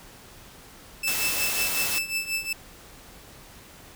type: tone with tremolo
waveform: sawtooth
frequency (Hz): 2637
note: E7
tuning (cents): 0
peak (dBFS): -20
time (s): 1.03-2.53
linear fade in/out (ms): 5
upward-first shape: triangle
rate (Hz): 5.5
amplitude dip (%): 85
type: noise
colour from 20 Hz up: white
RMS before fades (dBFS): -28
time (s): 1.07-1.99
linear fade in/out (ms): 10
effects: pink hiss -48 dBFS RMS until 3.95 s